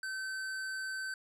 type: tone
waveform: square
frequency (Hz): 1538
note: G6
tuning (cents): -33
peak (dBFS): -37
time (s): 0.03-1.14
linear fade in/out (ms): 2
effects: low-pass 10000 Hz 12 dB/octave